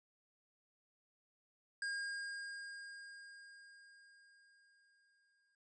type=tone with exponential decay; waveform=square; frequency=1618 Hz; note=G#6; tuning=46 cents flat; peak=-38 dBFS; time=1.82-5.55 s; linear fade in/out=2 ms; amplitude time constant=810 ms; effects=resampled to 22050 Hz